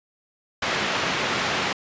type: band-pass noise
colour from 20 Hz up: white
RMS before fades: -25 dBFS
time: 0.62-1.73 s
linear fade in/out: 5 ms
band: 110 to 2700 Hz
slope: 12 dB/octave
effects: resampled to 16000 Hz